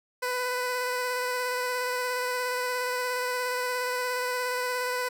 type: tone with vibrato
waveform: 15% pulse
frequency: 498.9 Hz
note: B4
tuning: 17 cents sharp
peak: -21 dBFS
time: 0.22-5.09 s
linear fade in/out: 10 ms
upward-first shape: square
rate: 17 Hz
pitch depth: 13 cents each way
effects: none